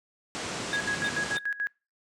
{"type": "low-pass noise", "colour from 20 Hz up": "pink", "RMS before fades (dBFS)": -33, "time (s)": [0.35, 1.37], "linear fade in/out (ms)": 0, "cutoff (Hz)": 8700, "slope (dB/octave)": 48}
{"type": "tone with tremolo", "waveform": "sine", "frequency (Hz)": 1660, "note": "G#6", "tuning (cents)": -1, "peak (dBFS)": -26, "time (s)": [0.73, 1.67], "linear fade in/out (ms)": 0, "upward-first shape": "square", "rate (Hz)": 6.9, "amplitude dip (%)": 80}
{"type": "tone bursts", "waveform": "triangle", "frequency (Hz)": 3635, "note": "A#7", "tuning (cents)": -44, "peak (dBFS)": -32, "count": 3, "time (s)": [0.73, 1.389], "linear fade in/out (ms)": 2, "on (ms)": 33, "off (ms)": 280}
{"effects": ["noise-tail reverb RT60 0.3 s tail -25 dB re dry", "high-pass 150 Hz 12 dB/octave"]}